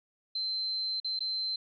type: tone with dropouts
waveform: sine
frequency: 4100 Hz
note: C8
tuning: 36 cents flat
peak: -30 dBFS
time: 0.35-1.56 s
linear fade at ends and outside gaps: 5 ms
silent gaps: 1.001-1.045 / 1.192-1.205 s
effects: none